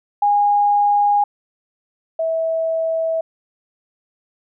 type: tone pair in turn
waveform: sine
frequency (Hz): 820 / 650.8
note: G#5 / E5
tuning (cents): -22 / -22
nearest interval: major third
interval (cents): 400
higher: first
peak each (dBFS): -12 / -17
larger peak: first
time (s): 0.22-1.24 / 2.19-3.21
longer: neither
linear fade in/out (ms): 5
effects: none